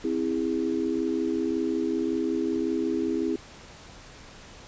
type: chord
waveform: sine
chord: C augmented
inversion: none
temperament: just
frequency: 261.6 / 327 / 408.8 Hz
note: C4 / E4 / G#4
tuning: 0 / -14 / -27 cents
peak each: -29 / -27 / -30 dBFS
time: 0.04-3.36 s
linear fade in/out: 5 ms
effects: pink hiss -47 dBFS RMS until 4.67 s + resampled to 16000 Hz